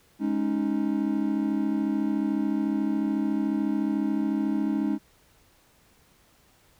triangle chord, Ab suspended fourth, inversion none, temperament equal with one note detuned, 208.7 / 277.2 / 311.1 Hz, Ab3 / Db4 / Eb4, +9 / 0 / 0 cents, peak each -26 dBFS, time 0.19-4.99 s, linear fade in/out 50 ms, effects pink hiss -61 dBFS RMS until 6.79 s

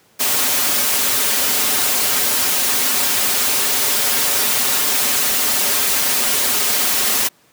white noise with comb filter, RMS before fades -17 dBFS, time 0.19-7.29 s, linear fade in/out 20 ms, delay 6 ms, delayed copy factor -0.8, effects pink hiss -54 dBFS RMS until 7.52 s + high-pass 150 Hz 12 dB/octave

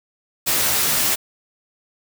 white noise with comb filter, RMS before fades -19 dBFS, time 0.46-1.16 s, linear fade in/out 20 ms, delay 14 ms, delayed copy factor +0.6, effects none

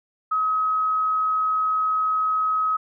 sine tone, 1273 Hz, D#6, 39 cents sharp, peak -19 dBFS, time 0.31-2.77 s, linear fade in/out 10 ms, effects none

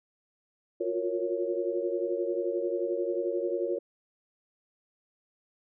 sine chord, Gb major seventh, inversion third, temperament equal with one note detuned, 349.2 / 360.5 / 466.2 / 554.4 Hz, F4 / Gb4 / Bb4 / Db5, 0 / -45 / 0 / 0 cents, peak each -33 dBFS, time 0.8-3.79 s, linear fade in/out 10 ms, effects none

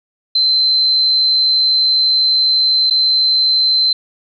sine tone with dropouts, 4086 Hz, C8, 42 cents flat, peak -10 dBFS, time 0.35-3.93 s, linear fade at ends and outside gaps 5 ms, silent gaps 2.9-2.907 s, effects none

